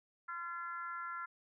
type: harmonic tone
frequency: 342.6 Hz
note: F4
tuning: 33 cents flat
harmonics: 3 / 4 / 5 / 6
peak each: -48 / -41 / -49 / -56 dBFS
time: 0.28-1.26 s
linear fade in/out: 10 ms
effects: none